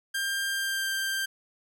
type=tone with pitch glide; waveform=sawtooth; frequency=1594 to 1578.4 Hz; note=G6 to G6; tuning=+28 to +11 cents; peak=-24 dBFS; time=0.14-1.26 s; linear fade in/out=10 ms; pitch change=-17 cents; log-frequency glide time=0.48-0.91 s; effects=none